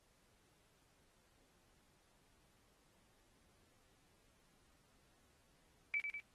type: tone with echo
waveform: sine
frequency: 2306 Hz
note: D7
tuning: 32 cents flat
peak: -35 dBFS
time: 5.94-6 s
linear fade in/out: 0 ms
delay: 100 ms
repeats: 2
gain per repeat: -4 dB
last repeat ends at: 6.2 s
effects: pink hiss -74 dBFS RMS until 6.34 s + AAC 32 kbps